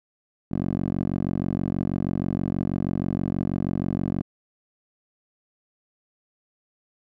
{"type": "tone with band-pass filter", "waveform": "10% pulse", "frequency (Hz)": 46.25, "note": "F#1", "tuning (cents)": 0, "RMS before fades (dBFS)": -26, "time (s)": [0.51, 4.22], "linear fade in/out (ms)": 10, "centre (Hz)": 230, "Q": 1.1, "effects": []}